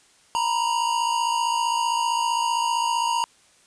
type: tone pair together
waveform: square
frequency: 932.3 / 987.7 Hz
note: A#5 / B5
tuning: 0 / 0 cents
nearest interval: minor second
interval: 100 cents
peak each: -23 / -27 dBFS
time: 0.35-3.24 s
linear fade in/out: 0 ms
effects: white hiss -57 dBFS RMS until 3.66 s + resampled to 22050 Hz